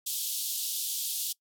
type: band-pass noise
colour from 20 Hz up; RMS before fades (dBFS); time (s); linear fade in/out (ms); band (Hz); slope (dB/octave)
white; -33; 0.06-1.33; 10; 3100 to 16000; 48
effects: noise-tail reverb RT60 0.1 s tail -23 dB re dry